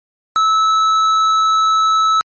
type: tone with hard clipping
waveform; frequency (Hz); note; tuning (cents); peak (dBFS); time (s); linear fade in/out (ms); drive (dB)
sine; 1304; E6; -19; -12; 0.36-2.21; 0; 7
effects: MP3 32 kbps